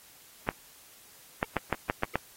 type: clicks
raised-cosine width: 0.5 ms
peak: -11 dBFS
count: 7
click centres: 0.489 / 1.429 / 1.567 / 1.727 / 1.899 / 2.034 / 2.156 s
effects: white hiss -55 dBFS RMS until 2.36 s + AAC 48 kbps